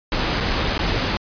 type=noise with dropouts; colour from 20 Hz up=pink; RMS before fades=-21 dBFS; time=0.12-1.17 s; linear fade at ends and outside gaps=1 ms; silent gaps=0.403-0.407 / 0.779-0.791 s; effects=resampled to 11025 Hz